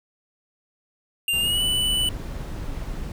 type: tone with pitch glide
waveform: square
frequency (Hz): 2794 to 2977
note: F7 to F#7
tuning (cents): 0 to +10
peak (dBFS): -21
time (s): 1.28-2.09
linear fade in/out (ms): 2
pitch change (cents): +110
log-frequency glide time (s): 1.39-1.62
type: noise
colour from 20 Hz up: brown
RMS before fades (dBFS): -31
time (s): 1.33-3.12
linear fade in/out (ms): 2
effects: none